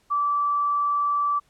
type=tone; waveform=sine; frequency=1160 Hz; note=D6; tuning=22 cents flat; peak=-20 dBFS; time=0.1-1.4 s; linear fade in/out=20 ms; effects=pink hiss -64 dBFS RMS until 1.49 s + low-pass 11000 Hz 12 dB/octave